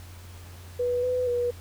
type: tone with pitch steps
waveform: sine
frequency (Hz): 490 / 501 / 484.5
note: B4 / B4 / B4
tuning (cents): -14 / +25 / -33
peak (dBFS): -23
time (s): 0.79-1.51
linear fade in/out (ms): 10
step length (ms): 240
effects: added 88 Hz sine -42 dBFS peak until 1.6 s + pink hiss -50 dBFS RMS until 1.6 s